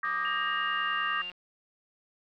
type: chord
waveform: sine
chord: Eb major seventh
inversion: third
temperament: equal with one note detuned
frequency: 1174.7 / 1244.5 / 1601.9 / 1864.7 Hz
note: D6 / Eb6 / G6 / Bb6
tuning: 0 / 0 / +37 / 0 cents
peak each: -33 / -34 / -34 / -33 dBFS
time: 0.03-1.22 s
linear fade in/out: 5 ms
type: click train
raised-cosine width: 0.3 ms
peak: -34 dBFS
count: 229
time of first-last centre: 0.05-1.317 s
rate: 180 Hz
type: tone with pitch glide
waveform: sine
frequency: 2828 to 2794 Hz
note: F7 to F7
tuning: +21 to 0 cents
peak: -35 dBFS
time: 0.25-1.3 s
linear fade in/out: 0 ms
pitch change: -21 cents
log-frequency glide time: 0.57-1.1 s
effects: none